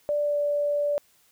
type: tone with pitch glide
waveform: sine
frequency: 587.3 to 582.2 Hz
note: D5 to D5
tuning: 0 to -15 cents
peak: -22 dBFS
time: 0.09-0.98 s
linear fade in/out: 0 ms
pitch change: -15 cents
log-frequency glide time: 0.2-0.38 s
effects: white hiss -62 dBFS RMS until 1.31 s